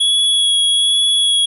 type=tone with vibrato; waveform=square; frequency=3353 Hz; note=G#7; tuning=16 cents sharp; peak=-12 dBFS; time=0-1.46 s; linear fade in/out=10 ms; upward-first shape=sine; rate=1.2 Hz; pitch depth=14 cents each way; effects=resampled to 32000 Hz